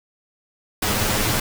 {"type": "noise with comb filter", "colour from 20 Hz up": "pink", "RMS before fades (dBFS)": -21, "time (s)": [0.82, 1.4], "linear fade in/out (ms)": 5, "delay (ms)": 9.5, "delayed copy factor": 0.8, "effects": []}